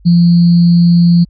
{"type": "tone with sample-and-hold", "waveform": "sine", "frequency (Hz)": 172.3, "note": "F3", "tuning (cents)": -23, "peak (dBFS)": -4, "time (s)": [0.05, 1.25], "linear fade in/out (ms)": 20, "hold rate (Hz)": 4410, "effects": ["added 50 Hz sine -39 dBFS peak until 1.29 s", "resampled to 16000 Hz"]}